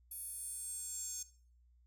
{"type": "tone with high-pass filter sweep", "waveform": "square", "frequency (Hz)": 493.9, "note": "B4", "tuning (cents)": 0, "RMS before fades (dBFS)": -44, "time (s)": [0.11, 1.23], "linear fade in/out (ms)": 5, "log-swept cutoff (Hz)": [11000, 6700], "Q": 8.3, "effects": ["noise-tail reverb RT60 0.5 s tail -17 dB re dry", "added 60 Hz sine -64 dBFS peak until 1.86 s"]}